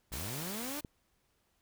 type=linear sweep; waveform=sawtooth; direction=up; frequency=46.13 to 308.2 Hz; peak=-36 dBFS; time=0.11-0.81 s; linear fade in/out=20 ms
type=noise; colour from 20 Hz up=white; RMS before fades=-42 dBFS; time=0.12-0.81 s; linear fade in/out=10 ms
type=click; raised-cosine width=3 ms; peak=-28 dBFS; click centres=0.848 s
effects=pink hiss -75 dBFS RMS until 1.61 s